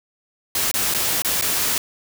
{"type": "noise with dropouts", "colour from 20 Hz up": "white", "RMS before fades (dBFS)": -21, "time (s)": [0.55, 1.78], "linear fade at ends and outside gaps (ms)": 2, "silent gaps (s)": [[0.714, 0.74], [0.94, 0.946], [1.221, 1.247], [1.413, 1.422]], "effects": []}